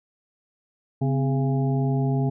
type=harmonic tone with a mistuned harmonic; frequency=136.7 Hz; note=C#3; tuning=24 cents flat; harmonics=1 / 2 / 3 / 5 / 6; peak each=-21 / -27 / -31 / -35 / -37 dBFS; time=1.01-2.3 s; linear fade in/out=10 ms; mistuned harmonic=2; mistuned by=-94 cents; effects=none

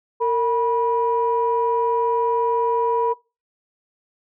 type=tone pair together; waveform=sine; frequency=459.7 / 974.1 Hz; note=A#4 / B5; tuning=-24 / -24 cents; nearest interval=octave + minor second; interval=1300 cents; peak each=-19 / -20 dBFS; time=0.2-3.14 s; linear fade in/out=20 ms; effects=noise-tail reverb RT60 0.3 s tail -24 dB re dry + tanh soft clip ceiling -9 dBFS

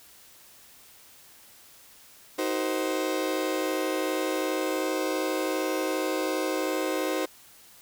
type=chord; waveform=35% pulse; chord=C half-diminished seventh; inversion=first; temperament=just; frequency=314 / 376.7 / 470.9 / 523.3 Hz; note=Eb4 / Gb4 / Bb4 / C5; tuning=+16 / +31 / +18 / 0 cents; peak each=-29 / -30 / -35 / -29 dBFS; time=2.38-7.26 s; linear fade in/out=10 ms; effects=white hiss -53 dBFS RMS until 7.81 s

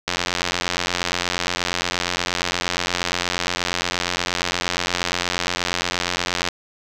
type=click train; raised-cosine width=0.2 ms; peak=-3 dBFS; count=568; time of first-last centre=0.08-6.487 s; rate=88.5 Hz; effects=none

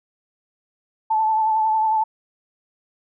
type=tone with vibrato; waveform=sine; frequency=875 Hz; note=A5; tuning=10 cents flat; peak=-16 dBFS; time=1.1-2.04 s; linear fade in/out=10 ms; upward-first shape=sine; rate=11 Hz; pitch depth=27 cents each way; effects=none

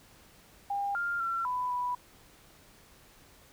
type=tone with pitch steps; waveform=sine; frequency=803 / 1399 / 1357 / 996 / 986 Hz; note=G5 / F6 / E6 / B5 / B5; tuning=+41 / +3 / +50 / +14 / -3 cents; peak=-29 dBFS; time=0.7-1.95 s; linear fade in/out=5 ms; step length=250 ms; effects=pink hiss -58 dBFS RMS until 3.52 s

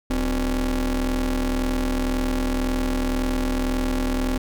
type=ring-modulated tone; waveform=40% pulse; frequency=111.3 Hz; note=A2; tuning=20 cents sharp; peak=-17 dBFS; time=0.1-4.38 s; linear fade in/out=5 ms; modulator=146 Hz; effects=none

